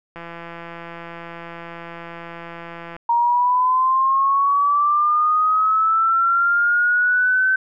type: click train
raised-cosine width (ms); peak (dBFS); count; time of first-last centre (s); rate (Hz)
0.5; -20; 475; 0.16-2.965; 169
type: linear sweep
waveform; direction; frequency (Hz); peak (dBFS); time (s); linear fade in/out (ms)
sine; up; 935 to 1537; -14; 3.09-7.56; 5
effects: none